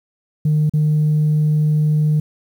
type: tone with dropouts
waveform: sine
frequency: 152.2 Hz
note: D#3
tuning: 38 cents flat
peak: -11 dBFS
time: 0.45-2.2 s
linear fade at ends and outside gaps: 5 ms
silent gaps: 0.696-0.736 s
effects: tanh soft clip ceiling -10 dBFS + 8-bit